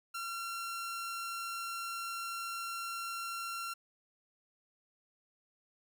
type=tone; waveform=sawtooth; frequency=1367 Hz; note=F6; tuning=37 cents flat; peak=-34 dBFS; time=0.14-3.74 s; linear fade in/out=10 ms; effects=none